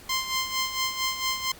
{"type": "tone with tremolo", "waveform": "10% pulse", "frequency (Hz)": 1046.5, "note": "C6", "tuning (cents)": 0, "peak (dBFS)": -15, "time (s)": [0.09, 1.52], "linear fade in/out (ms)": 5, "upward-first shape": "sine", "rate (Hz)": 4.4, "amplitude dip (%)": 65, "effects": ["pink hiss -48 dBFS RMS until 1.59 s", "Opus 48 kbps"]}